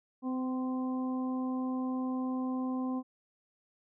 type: harmonic tone with a mistuned harmonic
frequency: 256.7 Hz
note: C4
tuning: 33 cents flat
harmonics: 1 / 2 / 3 / 4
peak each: -31 / -44 / -45 / -44 dBFS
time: 0.22-3.03 s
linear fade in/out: 50 ms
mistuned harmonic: 4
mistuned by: +21 cents
effects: none